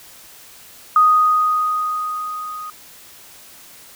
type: tone with level ramp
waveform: sine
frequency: 1244.5 Hz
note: D#6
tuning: in tune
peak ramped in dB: -8 to -28 dBFS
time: 0.96-2.7 s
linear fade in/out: 2 ms
effects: white hiss -43 dBFS RMS until 3.95 s